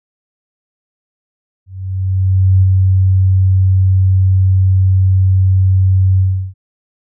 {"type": "tone with ADSR envelope", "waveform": "sine", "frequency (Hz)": 94.4, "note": "F#2", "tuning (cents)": 35, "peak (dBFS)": -5, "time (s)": [1.66, 6.54], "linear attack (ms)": 960, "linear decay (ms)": 29, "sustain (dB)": -2, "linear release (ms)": 350, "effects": []}